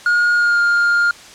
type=tone with pitch glide; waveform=triangle; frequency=1432 to 1407.4 Hz; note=F6 to F6; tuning=+43 to +13 cents; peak=-10 dBFS; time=0.06-1.11 s; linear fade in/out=2 ms; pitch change=-30 cents; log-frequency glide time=0.35-0.6 s; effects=white hiss -39 dBFS RMS until 1.34 s + low-pass 7000 Hz 12 dB/octave